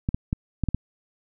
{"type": "clicks", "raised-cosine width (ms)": 5, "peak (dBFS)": -11, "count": 6, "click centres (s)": [0.089, 0.145, 0.329, 0.637, 0.687, 0.746], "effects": []}